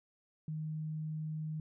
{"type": "tone", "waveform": "sine", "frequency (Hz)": 155.56, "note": "D#3", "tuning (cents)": 0, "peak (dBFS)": -36, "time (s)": [0.48, 1.6], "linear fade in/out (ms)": 2, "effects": []}